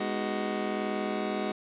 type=chord; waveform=25% pulse; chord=G# minor seventh; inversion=none; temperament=just; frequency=207.7 / 249.2 / 311.5 / 373.8 Hz; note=G#3 / B3 / D#4 / F#4; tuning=0 / +16 / +2 / +18 cents; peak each=-29 / -35 / -34 / -31 dBFS; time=0-1.52 s; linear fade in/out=5 ms; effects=resampled to 8000 Hz + 9-bit